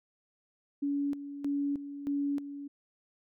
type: tone with tremolo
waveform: sine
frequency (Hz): 283.7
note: C#4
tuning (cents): +40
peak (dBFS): -28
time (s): 0.82-2.68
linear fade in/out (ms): 10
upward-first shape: square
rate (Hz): 1.6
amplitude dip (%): 70
effects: none